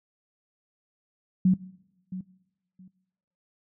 sine tone with echo, 185.1 Hz, F#3, 1 cent sharp, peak -16 dBFS, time 1.45-1.54 s, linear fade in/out 5 ms, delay 670 ms, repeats 2, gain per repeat -15 dB, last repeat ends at 2.88 s, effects noise-tail reverb RT60 1.0 s tail -21 dB re dry

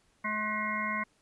harmonic tone, 213.4 Hz, G#3, 47 cents sharp, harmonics 1 / 3 / 5 / 7 / 9 / 10, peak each -38 / -43 / -34 / -40 / -37 / -35 dBFS, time 0.24-1.04 s, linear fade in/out 10 ms, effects pink hiss -69 dBFS RMS until 1.21 s + resampled to 24000 Hz

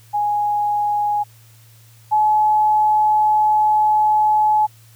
sine tone pair in turn, 830.6 / 853 Hz, G#5 / G#5, 0 / +46 cents, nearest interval unison, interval 46 cents, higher second, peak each -16 / -12 dBFS, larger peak second, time 0.13-1.24 / 2.11-4.67 s, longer second, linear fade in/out 20 ms, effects added 113 Hz sine -46 dBFS peak until 4.95 s + white hiss -52 dBFS RMS until 4.95 s

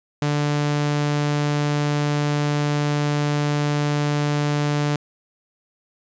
sawtooth tone, 146.83 Hz, D3, in tune, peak -15 dBFS, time 0.22-4.96 s, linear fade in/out 2 ms, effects resampled to 16000 Hz

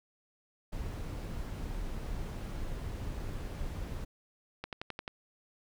brown noise, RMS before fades -38 dBFS, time 0.72-4.05 s, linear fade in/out 10 ms
click train, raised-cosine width 0.3 ms, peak -22 dBFS, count 6, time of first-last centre 4.64-5.079 s, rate 11.4 Hz
effects none

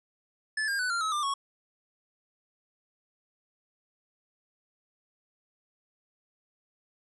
square tone with pitch steps, 1736 / 1610.4 / 1493.9 / 1385.8 / 1285.6 / 1192.6 / 1106.3 Hz, A6 / G6 / F#6 / F6 / E6 / D6 / C#6, -24 / +46 / +16 / -14 / -44 / +26 / -4 cents, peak -28 dBFS, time 0.57-1.34 s, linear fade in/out 5 ms, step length 110 ms, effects resampled to 24000 Hz

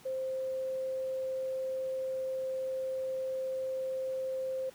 sine tone, 524 Hz, C5, 2 cents sharp, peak -32 dBFS, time 0.05-4.7 s, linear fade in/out 10 ms, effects pink hiss -57 dBFS RMS until 4.74 s + high-pass 100 Hz 12 dB/octave

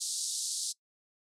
white band-pass noise, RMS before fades -35 dBFS, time 0-0.73 s, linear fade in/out 20 ms, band 3900 to 9600 Hz, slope 48 dB/octave, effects noise-tail reverb RT60 0.1 s tail -21 dB re dry

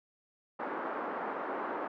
white band-pass noise, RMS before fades -37 dBFS, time 0.59-1.88 s, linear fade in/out 10 ms, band 260 to 1300 Hz, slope 24 dB/octave, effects none

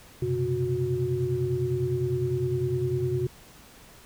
sine tone cluster, 91.7 / 125.1 / 135 / 365.1 Hz, F#2 / B2 / C#3 / F#4, -15 / +23 / -45 / -23 cents, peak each -36 / -29 / -31 / -27 dBFS, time 0.22-3.27 s, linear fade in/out 5 ms, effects pink hiss -51 dBFS RMS until 4.05 s

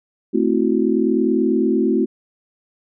sine chord, F# half-diminished seventh, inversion first, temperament equal with one note detuned, 220 / 260.7 / 329.6 / 370 Hz, A3 / C4 / E4 / F#4, 0 / -6 / 0 / 0 cents, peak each -20 dBFS, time 0.33-2.06 s, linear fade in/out 20 ms, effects none

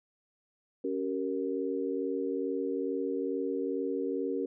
sine chord, G diminished, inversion second, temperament equal with one note detuned, 277.2 / 383.9 / 466.2 Hz, Db4 / G4 / Bb4, 0 / -36 / 0 cents, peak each -34 dBFS, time 0.84-4.46 s, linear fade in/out 5 ms, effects none

